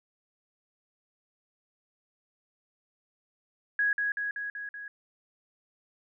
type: tone with echo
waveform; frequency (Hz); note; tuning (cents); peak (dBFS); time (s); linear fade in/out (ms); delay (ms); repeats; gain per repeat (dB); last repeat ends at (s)
sine; 1661.2; G#6; 0; -23; 3.79-3.93; 2; 190; 5; -3; 4.88
effects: none